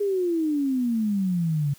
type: exponential sweep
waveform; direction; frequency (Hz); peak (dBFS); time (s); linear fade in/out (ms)
sine; down; 415.3 to 138.59; -21; 0-1.74; 10
effects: white hiss -53 dBFS RMS until 1.78 s